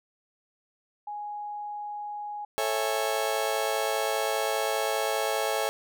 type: tone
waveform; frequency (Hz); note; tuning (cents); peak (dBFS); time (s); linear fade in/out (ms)
sine; 830.6; G#5; 0; -33; 1.07-2.45; 5
type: chord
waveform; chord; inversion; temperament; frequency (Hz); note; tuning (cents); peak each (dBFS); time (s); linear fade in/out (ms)
35% pulse; A major seventh; none; just; 440 / 550 / 660 / 825; A4 / C#5 / E5 / G#5; 0 / -14 / +2 / -12; -30; 2.58-5.69; 0
effects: none